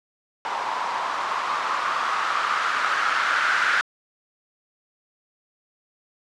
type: noise with low-pass filter sweep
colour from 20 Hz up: violet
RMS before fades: -24 dBFS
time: 0.45-3.81 s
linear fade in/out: 0 ms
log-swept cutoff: 930 to 1500 Hz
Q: 4.1
effects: low-pass 6000 Hz 12 dB/octave